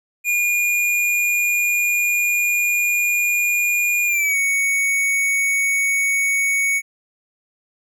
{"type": "tone with pitch glide", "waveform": "square", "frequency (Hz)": [2430, 2228], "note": ["D#7", "C#7"], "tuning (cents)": [-42, 8], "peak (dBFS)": -17, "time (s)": [0.24, 6.82], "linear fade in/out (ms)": 50, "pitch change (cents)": -150, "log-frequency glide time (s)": [4.06, 4.37], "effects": []}